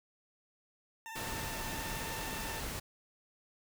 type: tone with vibrato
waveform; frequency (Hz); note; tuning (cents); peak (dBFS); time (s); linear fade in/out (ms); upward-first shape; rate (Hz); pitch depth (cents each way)
20% pulse; 896; A5; +31; -38; 1.06-2.6; 0; triangle; 19; 43
type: noise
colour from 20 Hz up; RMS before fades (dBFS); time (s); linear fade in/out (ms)
pink; -40; 1.15-2.8; 10
effects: none